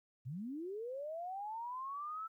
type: linear sweep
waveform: sine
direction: up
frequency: 111.8 to 1331 Hz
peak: -40 dBFS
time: 0.25-2.28 s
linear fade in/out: 20 ms
effects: 13-bit